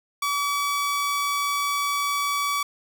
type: tone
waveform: sawtooth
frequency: 1143 Hz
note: D6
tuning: 47 cents flat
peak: -19 dBFS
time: 0.22-2.63 s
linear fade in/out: 5 ms
effects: none